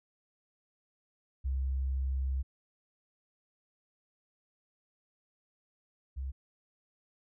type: tone pair in turn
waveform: sine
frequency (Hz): 66.3 / 66.68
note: C2 / C2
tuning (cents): +23 / +33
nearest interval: unison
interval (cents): 10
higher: second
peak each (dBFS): -29 / -34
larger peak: first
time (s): 1.44-2.43 / 6.16-6.32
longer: first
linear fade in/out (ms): 20
effects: none